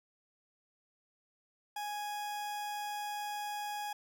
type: tone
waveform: 40% pulse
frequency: 830.6 Hz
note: G#5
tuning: in tune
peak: -36 dBFS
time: 1.76-3.93 s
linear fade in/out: 5 ms
effects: none